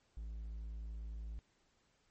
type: tone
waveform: triangle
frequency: 55 Hz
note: A1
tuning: in tune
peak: -40 dBFS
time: 0.17-1.39 s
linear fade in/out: 0 ms
effects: pink hiss -75 dBFS RMS until 2.1 s + MP3 32 kbps